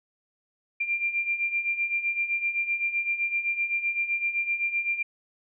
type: beating tone pair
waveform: sine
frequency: 2376 / 2383.8 Hz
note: D7 / D7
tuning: +20 / +25 cents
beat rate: 7.8 Hz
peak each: -31 / -26 dBFS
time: 0.8-5.03 s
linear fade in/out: 10 ms
effects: none